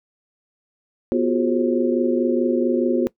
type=tone cluster; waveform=sine; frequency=246.6 / 350.2 / 374.8 / 417.3 / 534 Hz; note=B3 / F4 / F#4 / G#4 / C5; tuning=-2 / +5 / +22 / +8 / +35 cents; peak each=-21 / -21 / -24 / -27 / -25 dBFS; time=1.12-3.07 s; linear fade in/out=0 ms; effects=noise-tail reverb RT60 0.1 s tail -20 dB re dry